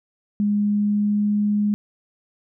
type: tone with pitch glide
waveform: sine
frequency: 206.2 to 207.5 Hz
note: G#3 to G#3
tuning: -12 to -1 cents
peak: -17 dBFS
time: 0.4-1.74 s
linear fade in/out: 0 ms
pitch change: +11 cents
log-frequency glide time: 0.54-1.3 s
effects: none